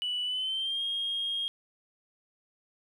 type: tone with pitch glide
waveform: sine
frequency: 2960 to 3247 Hz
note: F#7 to G#7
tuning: 0 to -40 cents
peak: -28 dBFS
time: 0.02-1.48 s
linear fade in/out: 0 ms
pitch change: +160 cents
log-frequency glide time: 0.24-0.83 s
effects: tanh soft clip ceiling -25 dBFS + 11-bit